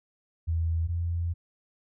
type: tone pair in turn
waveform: sine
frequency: 82.41 / 85.17 Hz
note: E2 / F2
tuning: 0 / -43 cents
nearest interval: minor second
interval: 57 cents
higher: second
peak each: -24 / -26 dBFS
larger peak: first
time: 0.47-0.88 / 0.88-1.34 s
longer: second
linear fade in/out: 20 ms
effects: none